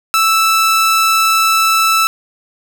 sawtooth tone, 1318.5 Hz, E6, in tune, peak -6 dBFS, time 0.14-2.07 s, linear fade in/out 0 ms, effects none

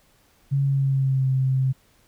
sine tone with pitch glide, 138.59 to 131.87 Hz, C#3 to C3, 0 to +14 cents, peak -18 dBFS, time 0.51-1.73 s, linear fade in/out 20 ms, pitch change -86 cents, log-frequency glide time 0.63-1.29 s, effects pink hiss -60 dBFS RMS until 2.07 s

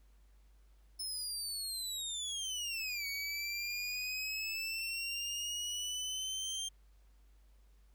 25% pulse linear two-way sweep, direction down then up, 5250 to 2238 to 3181 Hz, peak -33 dBFS, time 0.99-6.69 s, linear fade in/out 10 ms, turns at 3.07 s, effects added 50 Hz sine -60 dBFS peak until 7.94 s + pink hiss -75 dBFS RMS until 7.94 s

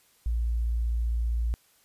sine tone, 57.7 Hz, A#1, 17 cents flat, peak -24 dBFS, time 0.26-1.54 s, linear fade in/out 0 ms, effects white hiss -63 dBFS RMS until 1.84 s + resampled to 32000 Hz

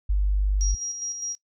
sine tone, 49.58 Hz, G1, 20 cents sharp, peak -19 dBFS, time 0.09-0.75 s, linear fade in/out 10 ms
sine tone with tremolo, 5700 Hz, F8, 34 cents sharp, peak -28 dBFS, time 0.61-1.35 s, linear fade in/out 0 ms, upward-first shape square, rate 4.9 Hz, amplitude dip 45%
effects noise-tail reverb RT60 0.1 s tail -18 dB re dry

